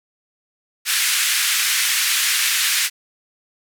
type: band-pass noise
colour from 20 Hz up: pink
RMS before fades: -19 dBFS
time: 0.85-2.9 s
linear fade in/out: 50 ms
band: 1700 to 14000 Hz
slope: 24 dB/octave
effects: none